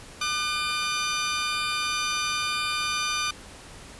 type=tone pair together; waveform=15% pulse; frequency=1203 / 1504 Hz; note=D6 / F#6; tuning=+41 / +28 cents; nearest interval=major third; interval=387 cents; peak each=-20 / -25 dBFS; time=0.21-3.31 s; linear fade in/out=5 ms; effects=pink hiss -45 dBFS RMS until 3.99 s + resampled to 24000 Hz